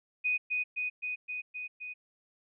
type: tone with echo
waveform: sine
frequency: 2489 Hz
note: D#7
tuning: in tune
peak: -26 dBFS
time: 0.24-0.38 s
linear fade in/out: 20 ms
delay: 260 ms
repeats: 6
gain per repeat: -2 dB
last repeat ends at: 1.94 s
effects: none